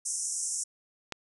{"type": "band-pass noise", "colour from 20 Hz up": "white", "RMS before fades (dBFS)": -33, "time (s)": [0.05, 0.64], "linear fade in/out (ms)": 10, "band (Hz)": [5600, 9800], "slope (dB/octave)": 96}
{"type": "click", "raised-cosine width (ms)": 0.2, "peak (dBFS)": -17, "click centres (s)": 1.123}
{"effects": []}